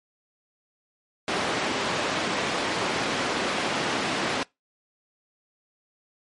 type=band-pass noise; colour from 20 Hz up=pink; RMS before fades=-27 dBFS; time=1.28-4.43 s; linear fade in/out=0 ms; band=240 to 4100 Hz; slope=12 dB/octave; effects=noise-tail reverb RT60 0.2 s tail -24 dB re dry + MP3 48 kbps